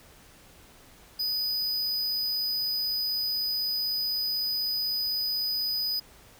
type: tone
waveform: square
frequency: 4978 Hz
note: D#8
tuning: in tune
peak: -27 dBFS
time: 1.19-6 s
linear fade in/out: 10 ms
effects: pink hiss -54 dBFS RMS until 6.39 s